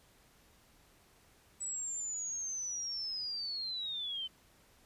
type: linear sweep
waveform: sine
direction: down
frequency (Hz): 7902 to 3034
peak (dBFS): -36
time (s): 1.6-4.28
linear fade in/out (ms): 20
effects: pink hiss -65 dBFS RMS until 4.85 s + resampled to 32000 Hz